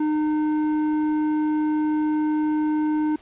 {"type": "tone with tanh clipping", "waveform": "triangle", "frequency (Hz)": 305.5, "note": "D#4", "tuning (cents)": -32, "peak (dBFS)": -21, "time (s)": [0, 3.16], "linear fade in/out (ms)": 5, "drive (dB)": 13, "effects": ["pink hiss -52 dBFS RMS until 3.21 s", "resampled to 8000 Hz"]}